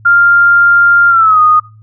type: tone with pitch glide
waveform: sine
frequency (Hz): 1396.9 to 1237.3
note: F6 to D#6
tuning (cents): 0 to -10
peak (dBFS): -4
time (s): 0.05-1.6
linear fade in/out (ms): 10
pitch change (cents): -210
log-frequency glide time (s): 1.09-1.4
effects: noise-tail reverb RT60 0.3 s tail -20 dB re dry + added 108 Hz sine -36 dBFS peak until 1.82 s